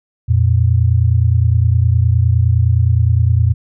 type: tone pair together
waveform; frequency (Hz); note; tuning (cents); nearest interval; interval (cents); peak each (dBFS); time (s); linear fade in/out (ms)
sine; 86.83 / 116.54; F2 / A#2; -9 / 0; perfect fourth; 509; -12; 0.28-3.54; 20
effects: none

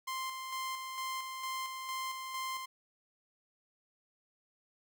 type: tone with tremolo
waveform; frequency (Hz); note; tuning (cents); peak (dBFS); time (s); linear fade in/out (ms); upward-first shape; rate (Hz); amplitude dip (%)
sawtooth; 1047; C6; +1; -32; 0.07-2.66; 10; square; 2.2; 40
effects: none

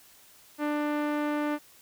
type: tone with low-pass filter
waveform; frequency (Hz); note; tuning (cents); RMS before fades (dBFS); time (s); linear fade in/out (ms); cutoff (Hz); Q
sawtooth; 296.5; D4; +17; -29; 0.58-1.59; 50; 1900; 0.94
effects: white hiss -56 dBFS RMS until 1.81 s

